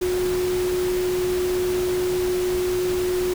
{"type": "tone in noise", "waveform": "sine", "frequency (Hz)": 363.3, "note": "F#4", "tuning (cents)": -32, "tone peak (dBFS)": -20, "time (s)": [0.01, 3.34], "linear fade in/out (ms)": 10, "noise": "pink", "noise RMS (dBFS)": -32, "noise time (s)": [0.01, 3.34], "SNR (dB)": 9, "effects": []}